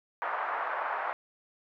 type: band-pass noise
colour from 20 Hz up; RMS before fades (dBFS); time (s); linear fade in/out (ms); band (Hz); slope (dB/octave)
pink; -33; 0.22-1.13; 0; 700 to 1600; 24
effects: none